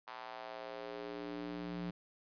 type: tone with high-pass filter sweep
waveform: square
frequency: 59.1 Hz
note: A#1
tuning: 24 cents sharp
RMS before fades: -44 dBFS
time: 0.07-1.91 s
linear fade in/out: 10 ms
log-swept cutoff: 960 to 180 Hz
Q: 2.3
effects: resampled to 11025 Hz